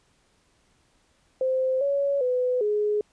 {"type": "tone with pitch steps", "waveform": "sine", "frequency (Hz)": [520, 561, 501, 418.9], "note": ["C5", "C#5", "B4", "G#4"], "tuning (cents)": [-11, 21, 25, 15], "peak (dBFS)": -21, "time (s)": [1.41, 3.01], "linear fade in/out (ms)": 2, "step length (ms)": 400, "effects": ["pink hiss -65 dBFS RMS until 3.12 s", "resampled to 22050 Hz"]}